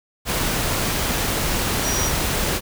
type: tone in noise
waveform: sine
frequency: 5780 Hz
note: F#8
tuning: 41 cents flat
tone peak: -24 dBFS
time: 1.82-2.12 s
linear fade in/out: 50 ms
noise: pink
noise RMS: -22 dBFS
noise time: 0.25-2.61 s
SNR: -5 dB
effects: none